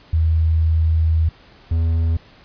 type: tone pair in turn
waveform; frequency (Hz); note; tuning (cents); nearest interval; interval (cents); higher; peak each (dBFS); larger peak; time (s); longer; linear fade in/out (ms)
sine / triangle; 80.5 / 82.14; E2 / E2; -41 / -6; unison; 35; second; -13; neither; 0.13-1.29 / 1.71-2.17; first; 5
effects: pink hiss -48 dBFS RMS until 2.44 s + resampled to 11025 Hz